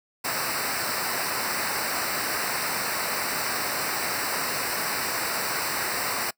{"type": "noise with comb filter", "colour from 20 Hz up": "pink", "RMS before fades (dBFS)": -28, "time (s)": [0.24, 6.31], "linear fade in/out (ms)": 10, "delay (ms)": 0.3, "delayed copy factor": -0.85, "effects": ["noise-tail reverb RT60 0.1 s tail -24 dB re dry", "high-pass 100 Hz 12 dB/octave"]}